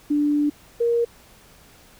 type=tone pair in turn; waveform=sine; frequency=293.7 / 469.9 Hz; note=D4 / A#4; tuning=0 / +14 cents; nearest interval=minor sixth; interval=814 cents; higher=second; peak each=-17 dBFS; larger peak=neither; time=0.1-0.5 / 0.8-1.05 s; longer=first; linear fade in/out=10 ms; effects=pink hiss -51 dBFS RMS until 1.99 s